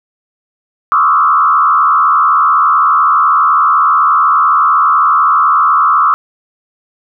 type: tone with frequency modulation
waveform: sine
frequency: 1213 Hz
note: D#6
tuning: 44 cents flat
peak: -6 dBFS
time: 0.92-6.14 s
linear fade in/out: 0 ms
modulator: 75.9 Hz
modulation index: 1.7
effects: none